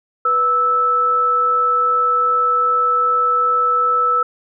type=tone pair together; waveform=sine; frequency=491.2 / 1311.3 Hz; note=B4 / E6; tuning=-9 / -9 cents; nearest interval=octave + perfect fourth; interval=1700 cents; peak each=-24 / -13 dBFS; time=0.25-4.23 s; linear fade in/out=5 ms; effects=none